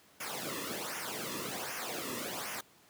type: noise with flanger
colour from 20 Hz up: pink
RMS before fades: -39 dBFS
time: 0.2-2.61 s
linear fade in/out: 5 ms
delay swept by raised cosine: 0.24 to 1.34 ms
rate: 1.3 Hz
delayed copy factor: -0.75
effects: pink hiss -62 dBFS RMS until 2.89 s + high-pass 150 Hz 12 dB/octave